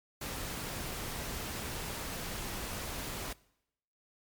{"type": "noise", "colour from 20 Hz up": "pink", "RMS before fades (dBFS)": -39, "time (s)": [0.21, 3.33], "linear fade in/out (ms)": 5, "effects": ["noise-tail reverb RT60 0.8 s tail -22 dB re dry", "MP3 96 kbps"]}